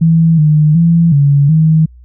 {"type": "tone with pitch steps", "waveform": "sine", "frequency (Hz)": [163.8, 152.1, 167.7, 141.9, 158.2], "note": ["E3", "D#3", "E3", "C#3", "D#3"], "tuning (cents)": [-11, -39, 30, 41, 29], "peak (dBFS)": -5, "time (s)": [0.01, 1.86], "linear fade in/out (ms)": 10, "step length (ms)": 370, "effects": ["added 61 Hz sine -35 dBFS peak until 2.04 s"]}